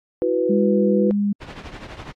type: chord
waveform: sine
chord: E suspended second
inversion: none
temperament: just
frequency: 329.6 / 370.8 / 494.4 Hz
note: E4 / F#4 / B4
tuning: 0 / +4 / +2 cents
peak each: -24 / -22 / -20 dBFS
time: 0.22-1.11 s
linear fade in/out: 0 ms
type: tone with vibrato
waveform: sine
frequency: 202.9 Hz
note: G#3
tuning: 40 cents flat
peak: -17 dBFS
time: 0.49-1.33 s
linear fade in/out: 10 ms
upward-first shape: sine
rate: 1.8 Hz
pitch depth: 10 cents each way
type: noise with tremolo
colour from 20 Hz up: pink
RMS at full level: -32 dBFS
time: 1.4-2.13 s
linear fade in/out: 20 ms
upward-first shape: triangle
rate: 12 Hz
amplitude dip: 70%
effects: low-pass 3000 Hz 12 dB/octave + AAC 64 kbps